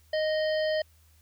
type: harmonic tone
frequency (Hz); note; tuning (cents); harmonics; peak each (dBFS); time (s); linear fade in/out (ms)
621; D#5; -3; 1 / 3 / 5 / 7 / 8; -25 / -35 / -39 / -42 / -43; 0.13-0.82; 5
effects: added 79 Hz sine -58 dBFS peak until 1.21 s + white hiss -65 dBFS RMS until 1.21 s